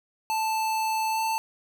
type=tone with pitch glide; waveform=square; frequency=880 to 888.2 Hz; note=A5 to A5; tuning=0 to +16 cents; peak=-25 dBFS; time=0.3-1.38 s; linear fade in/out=0 ms; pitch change=+16 cents; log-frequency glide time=1.11-1.21 s; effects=none